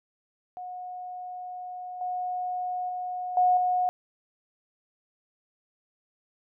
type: tone with level steps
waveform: sine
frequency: 727 Hz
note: F#5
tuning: 31 cents flat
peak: -35 / -28 / -30 / -18 / -22 dBFS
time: 0.57-3.89 s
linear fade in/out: 0 ms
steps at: 2.01 / 2.89 / 3.37 / 3.57 s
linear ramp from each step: 2 ms
effects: none